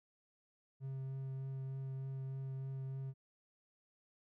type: tone with vibrato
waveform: triangle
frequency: 133.8 Hz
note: C3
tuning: 39 cents sharp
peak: -38 dBFS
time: 0.8-3.14 s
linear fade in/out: 50 ms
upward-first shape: triangle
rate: 3.3 Hz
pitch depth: 12 cents each way
effects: none